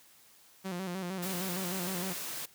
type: tone with vibrato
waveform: sawtooth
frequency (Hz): 183.1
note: F#3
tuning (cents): -18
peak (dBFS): -31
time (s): 0.64-2.14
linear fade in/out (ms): 20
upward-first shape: square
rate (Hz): 6.5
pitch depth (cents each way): 69
type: high-pass noise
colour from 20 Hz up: white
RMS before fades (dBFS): -39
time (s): 1.22-2.46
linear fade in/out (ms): 10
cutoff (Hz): 110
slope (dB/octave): 24
effects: white hiss -60 dBFS RMS until 2.54 s + high-pass 60 Hz 12 dB/octave